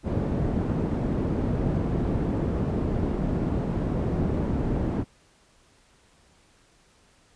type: low-pass noise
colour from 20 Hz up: white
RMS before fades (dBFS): -26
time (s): 0.03-5.05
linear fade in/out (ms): 50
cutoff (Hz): 270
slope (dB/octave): 12
effects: pink hiss -60 dBFS RMS until 7.35 s + resampled to 22050 Hz